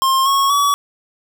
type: tone with pitch steps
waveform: square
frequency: 1063 / 1099.2 / 1136.7 Hz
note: C6 / C#6 / C#6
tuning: +27 / -15 / +43 cents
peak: -13 dBFS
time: 0.02-0.74 s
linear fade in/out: 0 ms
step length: 240 ms
effects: none